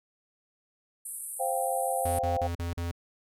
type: band-pass noise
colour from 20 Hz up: pink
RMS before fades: -39 dBFS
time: 1.05-2.19 s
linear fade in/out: 5 ms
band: 8400 to 12000 Hz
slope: 96 dB/octave
type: chord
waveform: sine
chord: C suspended fourth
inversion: none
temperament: equal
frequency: 523.3 / 698.5 / 784 Hz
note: C5 / F5 / G5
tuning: 0 / 0 / 0 cents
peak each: -31 dBFS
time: 1.39-2.48 s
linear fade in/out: 20 ms
type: tone bursts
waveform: square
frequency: 85.6 Hz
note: F2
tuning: 34 cents flat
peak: -31 dBFS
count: 5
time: 2.05-2.914 s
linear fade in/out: 5 ms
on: 140 ms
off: 41 ms
effects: none